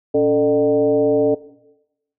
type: tone with frequency modulation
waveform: sine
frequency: 442.2 Hz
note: A4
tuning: 9 cents sharp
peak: -12 dBFS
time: 0.14-1.35 s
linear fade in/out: 10 ms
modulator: 161 Hz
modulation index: 0.94
effects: noise-tail reverb RT60 0.9 s tail -18 dB re dry